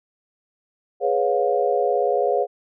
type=chord; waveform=sine; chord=C# dominant seventh; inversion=second; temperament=equal with one note detuned; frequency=415.3 / 493.9 / 554.4 / 710.3 Hz; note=G#4 / B4 / C#5 / E#5; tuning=0 / 0 / 0 / +29 cents; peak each=-23 dBFS; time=1-2.47 s; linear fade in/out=50 ms; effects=none